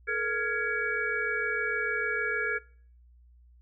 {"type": "tone cluster", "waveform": "sine", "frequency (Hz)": [430.4, 477, 1399, 1667, 2266], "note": ["A4", "A#4", "F6", "G#6", "C#7"], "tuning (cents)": [-38, 40, 3, 6, 37], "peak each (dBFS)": [-36, -39, -34, -30, -34], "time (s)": [0.07, 2.59], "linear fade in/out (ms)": 20, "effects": ["noise-tail reverb RT60 0.5 s tail -22 dB re dry", "added 60 Hz sine -54 dBFS peak until 3.61 s"]}